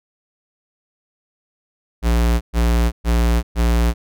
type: tone bursts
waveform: square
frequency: 58.27 Hz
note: A#1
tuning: in tune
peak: -14 dBFS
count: 4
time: 2.02-3.94 s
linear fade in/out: 50 ms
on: 390 ms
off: 120 ms
effects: none